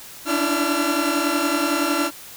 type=tone cluster; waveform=sawtooth; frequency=286.3 / 297.1 / 333.3 / 1366 Hz; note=D4 / D4 / E4 / F6; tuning=-44 / +20 / +19 / -39 cents; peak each=-21 dBFS; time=0.25-2.11 s; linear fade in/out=50 ms; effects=white hiss -40 dBFS RMS until 2.36 s